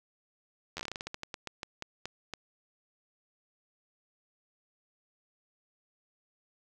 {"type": "slowing click train", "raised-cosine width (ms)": 0.2, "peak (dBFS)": -20, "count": 19, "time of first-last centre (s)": [0.77, 2.337], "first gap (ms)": 11, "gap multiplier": 1.21, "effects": []}